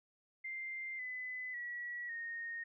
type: tone with pitch steps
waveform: sine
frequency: 2093 / 2010 / 1930.4 / 1853.9 Hz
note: C7 / B6 / B6 / A#6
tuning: 0 / +30 / -40 / -10 cents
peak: -40 dBFS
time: 0.44-2.64 s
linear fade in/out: 10 ms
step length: 550 ms
effects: none